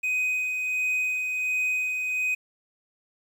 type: tone with tremolo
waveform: triangle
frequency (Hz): 2506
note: D#7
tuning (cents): +12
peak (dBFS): -21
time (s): 0.03-2.35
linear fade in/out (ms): 10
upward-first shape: sine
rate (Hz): 1.4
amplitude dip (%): 35
effects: 9-bit